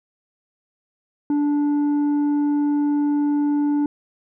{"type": "tone with tanh clipping", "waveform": "sine", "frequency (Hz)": 291.7, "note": "D4", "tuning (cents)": -12, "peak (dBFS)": -18, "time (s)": [1.3, 3.86], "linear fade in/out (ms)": 2, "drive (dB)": 5, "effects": []}